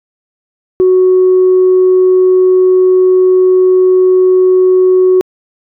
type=tone; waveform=sine; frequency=370 Hz; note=F#4; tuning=in tune; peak=-3 dBFS; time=0.8-5.21 s; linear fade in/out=0 ms; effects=tanh soft clip ceiling -1 dBFS

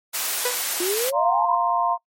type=high-pass noise; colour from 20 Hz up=white; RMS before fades=-25 dBFS; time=0.13-1.11 s; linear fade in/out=20 ms; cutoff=540 Hz; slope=12 dB/octave
type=tone with exponential decay; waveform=sawtooth; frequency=493.9 Hz; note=B4; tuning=in tune; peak=-15 dBFS; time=0.45-0.66 s; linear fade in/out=5 ms; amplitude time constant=45 ms
type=exponential sweep; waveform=sine; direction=up; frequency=341.3 to 1048 Hz; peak=-22 dBFS; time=0.8-1.55 s; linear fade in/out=5 ms
type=chord; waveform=sine; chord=F suspended fourth; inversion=none; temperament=just; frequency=698.5 / 931.3 / 1047.7 Hz; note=F5 / Bb5 / C6; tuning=0 / -2 / +2 cents; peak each=-23 dBFS; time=1.12-1.98 s; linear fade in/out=50 ms
effects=noise-tail reverb RT60 0.1 s tail -21 dB re dry + MP3 64 kbps

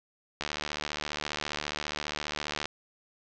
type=click train; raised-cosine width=0.2 ms; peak=-14 dBFS; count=169; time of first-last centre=0.41-2.656 s; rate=74.8 Hz; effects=low-pass 6000 Hz 12 dB/octave

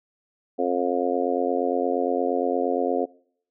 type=harmonic tone; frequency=88.6 Hz; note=F2; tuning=25 cents sharp; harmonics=3 / 4 / 5 / 6 / 7 / 8; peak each=-28 / -29 / -26 / -27 / -33 / -28 dBFS; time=0.58-3.06 s; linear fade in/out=20 ms; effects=noise-tail reverb RT60 0.6 s tail -23 dB re dry

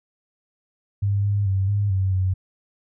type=tone with pitch steps; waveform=sine; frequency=100.5 / 101.6 / 96.3 / 101.9 / 95.3 / 93.5 Hz; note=G2 / G#2 / G2 / G#2 / G2 / F#2; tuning=+44 / -38 / -30 / -32 / -48 / +19 cents; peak=-18 dBFS; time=1.02-2.34 s; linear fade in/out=10 ms; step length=220 ms; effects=none

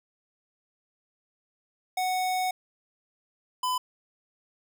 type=tone pair in turn; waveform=square; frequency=740 / 1006.3 Hz; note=F#5 / B5; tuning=0 / +32 cents; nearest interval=perfect fourth; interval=532 cents; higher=second; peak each=-26 dBFS; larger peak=neither; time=1.97-2.51 / 3.63-3.78 s; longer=first; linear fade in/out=5 ms; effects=none

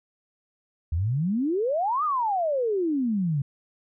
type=exponential two-way sweep; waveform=sine; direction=up then down; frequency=75.4 to 1269 to 133.9 Hz; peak=-22 dBFS; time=0.92-3.42 s; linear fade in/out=5 ms; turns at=2.04 s; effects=none

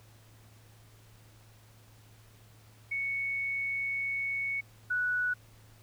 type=tone pair in turn; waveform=sine; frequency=2218 / 1475.2 Hz; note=C#7 / F#6; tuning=0 / -6 cents; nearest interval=perfect fifth; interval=706 cents; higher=first; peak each=-30 / -27 dBFS; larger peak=second; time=2.91-4.61 / 4.9-5.34 s; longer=first; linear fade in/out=10 ms; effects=added 109 Hz sine -56 dBFS peak until 5.82 s + pink hiss -61 dBFS RMS until 5.82 s

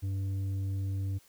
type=tone with tanh clipping; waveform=triangle; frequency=97 Hz; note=G2; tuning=18 cents flat; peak=-31 dBFS; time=0.02-1.19 s; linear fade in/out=20 ms; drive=10 dB; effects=white hiss -62 dBFS RMS until 1.28 s

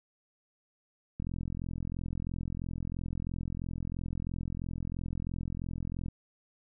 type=click train; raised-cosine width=5 ms; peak=-24 dBFS; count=211; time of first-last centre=1.2-6.084 s; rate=43 Hz; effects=none

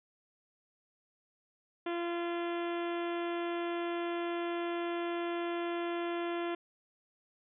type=harmonic tone; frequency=343.6 Hz; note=F4; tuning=28 cents flat; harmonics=1 / 2 / 3 / 4 / 5 / 6 / 7 / 8 / 9 / 10; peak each=-34 / -40 / -44 / -46 / -48 / -50 / -51 / -52 / -53 / -54 dBFS; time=1.86-6.55 s; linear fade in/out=5 ms; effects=none

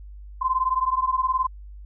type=beating tone pair; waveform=sine; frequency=1026 / 1045 Hz; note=C6 / C6; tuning=-34 / -2 cents; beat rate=19 Hz; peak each=-23 dBFS; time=0.41-1.47 s; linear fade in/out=10 ms; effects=added 50 Hz sine -38 dBFS peak until 1.85 s

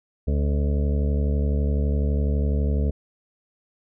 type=harmonic tone with a mistuned harmonic; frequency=72 Hz; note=D2; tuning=34 cents flat; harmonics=1 / 2 / 3 / 4 / 6 / 7 / 8 / 9; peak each=-20 / -29 / -30 / -36 / -34 / -37 / -42 / -43 dBFS; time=0.27-2.91 s; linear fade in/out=10 ms; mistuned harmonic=9; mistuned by=-31 cents; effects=none

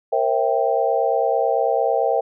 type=chord; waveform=sine; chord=C dominant seventh; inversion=third; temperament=equal with one note detuned; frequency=466.2 / 535.2 / 659.3 / 784 Hz; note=Bb4 / C5 / E5 / G5; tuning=0 / +39 / 0 / 0 cents; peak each=-22 dBFS; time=0.12-2.21 s; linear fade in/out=10 ms; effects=none

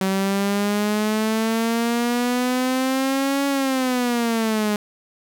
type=exponential two-way sweep; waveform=sawtooth; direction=up then down; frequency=190 to 280.1 to 206.8 Hz; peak=-15 dBFS; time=0.01-4.76 s; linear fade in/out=2 ms; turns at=3.47 s; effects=none

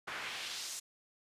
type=noise with band-pass filter sweep; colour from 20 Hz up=pink; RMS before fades=-42 dBFS; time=0.07-0.8 s; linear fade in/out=10 ms; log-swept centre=1400 to 7700 Hz; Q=1.3; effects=resampled to 32000 Hz

